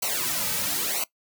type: noise with flanger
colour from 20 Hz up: white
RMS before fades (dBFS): -27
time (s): 0.02-1.04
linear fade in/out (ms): 5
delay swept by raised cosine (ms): 0.57 to 2.87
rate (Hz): 1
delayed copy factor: -0.9
effects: noise-tail reverb RT60 0.1 s tail -19 dB re dry